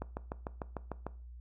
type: click train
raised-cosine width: 1 ms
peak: -23 dBFS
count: 8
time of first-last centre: 0.02-1.066 s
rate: 6.69 Hz
effects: noise-tail reverb RT60 0.4 s tail -18 dB re dry + added 60 Hz sine -46 dBFS peak until 1.4 s